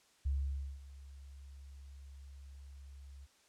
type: tone with ADSR envelope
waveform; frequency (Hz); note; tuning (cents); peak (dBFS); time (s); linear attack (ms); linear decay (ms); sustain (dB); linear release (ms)
sine; 69; C#2; -7; -30; 0.25-3.27; 13; 530; -19; 30
effects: white hiss -68 dBFS RMS until 3.48 s + low-pass 8000 Hz 12 dB/octave